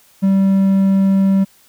triangle tone, 193.9 Hz, G3, 19 cents flat, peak -8 dBFS, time 0.22-1.45 s, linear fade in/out 20 ms, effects white hiss -51 dBFS RMS until 1.68 s

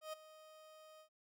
30% pulse tone with ADSR envelope, 624 Hz, D#5, 5 cents sharp, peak -39 dBFS, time 0.01-1.09 s, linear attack 120 ms, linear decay 12 ms, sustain -16 dB, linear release 88 ms, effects none

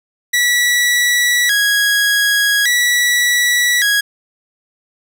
sawtooth tone with vibrato, 1795 Hz, A6, 34 cents sharp, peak -8 dBFS, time 0.33-4.01 s, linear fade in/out 10 ms, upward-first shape square, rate 0.43 Hz, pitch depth 140 cents each way, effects none

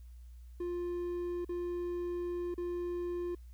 triangle tone with dropouts, 350.9 Hz, F4, 8 cents sharp, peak -32 dBFS, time 0.6-3.35 s, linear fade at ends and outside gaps 5 ms, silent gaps 1.448-1.491 / 2.543-2.578 s, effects added 60 Hz sine -48 dBFS peak until 3.53 s + white hiss -73 dBFS RMS until 3.53 s

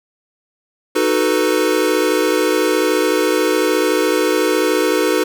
square chord, B dominant seventh, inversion first, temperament equal, 311.1 / 370 / 440 / 493.9 Hz, D#4 / F#4 / A4 / B4, 0 / 0 / 0 / 0 cents, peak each -20 dBFS, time 0.95-5.24 s, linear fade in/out 10 ms, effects none

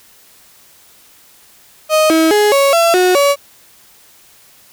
35% pulse tone with pitch steps, 623 / 321.6 / 417.8 / 555 / 674 / 364.8 / 566 Hz, D#5 / E4 / G#4 / C#5 / E5 / F#4 / C#5, +2 / -43 / +10 / +2 / +38 / -24 / +36 cents, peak -7 dBFS, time 1.89-3.36 s, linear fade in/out 50 ms, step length 210 ms, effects white hiss -46 dBFS RMS until 4.72 s

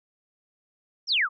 sine exponential sweep, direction down, 5830 to 1095 Hz, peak -20 dBFS, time 1.07-1.29 s, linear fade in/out 50 ms, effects none

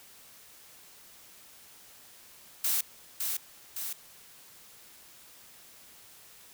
blue noise with echo, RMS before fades -28 dBFS, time 2.64-2.81 s, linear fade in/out 5 ms, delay 560 ms, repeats 2, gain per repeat -4 dB, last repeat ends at 3.93 s, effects white hiss -54 dBFS RMS until 6.53 s

